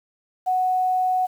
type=tone with quantisation; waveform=sine; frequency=740 Hz; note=F#5; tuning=in tune; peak=-18 dBFS; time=0.46-1.27 s; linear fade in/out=20 ms; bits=8; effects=none